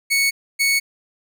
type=tone pair in turn; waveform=sawtooth; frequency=2217 / 2217 Hz; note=C#7 / C#7; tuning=0 / 0 cents; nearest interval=unison; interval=0 cents; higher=neither; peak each=-12 dBFS; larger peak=neither; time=0.1-0.31 / 0.59-0.8 s; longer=neither; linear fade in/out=20 ms; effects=none

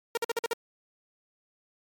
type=tone bursts; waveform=sawtooth; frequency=464.7 Hz; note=A#4; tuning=5 cents flat; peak=-22 dBFS; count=6; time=0.15-0.533 s; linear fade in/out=2 ms; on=23 ms; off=49 ms; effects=MP3 96 kbps

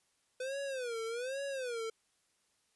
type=tone with vibrato; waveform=square; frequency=501 Hz; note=B4; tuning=25 cents sharp; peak=-37 dBFS; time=0.4-1.9 s; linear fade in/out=5 ms; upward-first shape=sine; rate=1.2 Hz; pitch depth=190 cents each way; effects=white hiss -75 dBFS RMS until 2.75 s + resampled to 24000 Hz

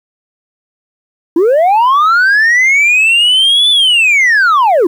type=linear two-way sweep; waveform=sine; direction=up then down; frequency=311.1 to 3520 to 311.1 Hz; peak=-3 dBFS; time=1.36-4.87 s; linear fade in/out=5 ms; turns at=3.7 s; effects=tanh soft clip ceiling -5 dBFS + 7-bit

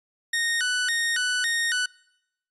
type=tone with vibrato; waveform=sawtooth; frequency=1661.2 Hz; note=G#6; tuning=in tune; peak=-19 dBFS; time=0.33-1.86 s; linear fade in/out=5 ms; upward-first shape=square; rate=1.8 Hz; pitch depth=190 cents each way; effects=noise-tail reverb RT60 0.8 s tail -24 dB re dry + resampled to 24000 Hz

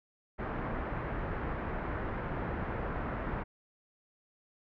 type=low-pass noise; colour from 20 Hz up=pink; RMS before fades=-36 dBFS; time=0.38-3.44 s; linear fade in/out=20 ms; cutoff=1800 Hz; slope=24 dB/octave; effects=none

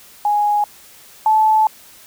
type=tone pair in turn; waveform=sine; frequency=830 / 869.3 Hz; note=G#5 / A5; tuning=-1 / -21 cents; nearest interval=minor second; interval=80 cents; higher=second; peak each=-13 / -10 dBFS; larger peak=second; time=0.25-0.64 / 1.26-1.67 s; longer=second; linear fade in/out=2 ms; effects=white hiss -44 dBFS RMS until 2.06 s

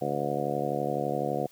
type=harmonic tone; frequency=71.9 Hz; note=D2; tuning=36 cents flat; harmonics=2 / 3 / 4 / 5 / 6 / 7 / 8 / 9 / 10; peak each=-36 / -37 / -37 / -36 / -37 / -33 / -36 / -38 / -33 dBFS; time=0.01-1.47 s; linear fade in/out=10 ms; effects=white hiss -58 dBFS RMS until 1.51 s

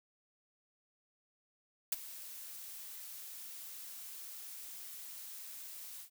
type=noise with ADSR envelope; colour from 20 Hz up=blue; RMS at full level=-31 dBFS; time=1.92-6.1 s; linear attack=3 ms; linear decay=26 ms; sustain=-17 dB; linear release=100 ms; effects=none

